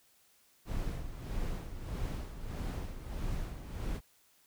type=noise with tremolo; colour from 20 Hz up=brown; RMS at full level=-35 dBFS; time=0.65-4.01 s; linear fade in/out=50 ms; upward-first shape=sine; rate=1.6 Hz; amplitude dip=65%; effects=white hiss -67 dBFS RMS until 4.46 s